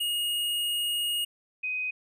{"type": "tone pair in turn", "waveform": ["square", "sine"], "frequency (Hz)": [2867, 2507], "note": ["F7", "D#7"], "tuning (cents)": [45, 12], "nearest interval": "major second", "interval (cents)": 233, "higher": "first", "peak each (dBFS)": [-27, -28], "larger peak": "first", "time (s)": [[0, 1.25], [1.63, 1.91]], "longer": "first", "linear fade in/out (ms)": 10, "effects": []}